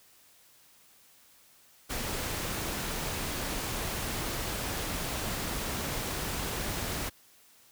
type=noise; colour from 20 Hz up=pink; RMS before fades=-34 dBFS; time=1.89-7.1 s; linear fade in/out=20 ms; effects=white hiss -60 dBFS RMS until 7.71 s